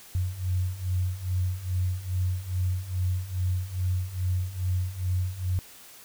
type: beating tone pair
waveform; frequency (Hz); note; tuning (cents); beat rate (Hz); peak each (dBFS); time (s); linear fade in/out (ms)
sine; 89.9 / 92.3; F#2 / F#2; -49 / -4; 2.4; -30 / -27; 0.15-5.59; 0
effects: white hiss -49 dBFS RMS until 6.04 s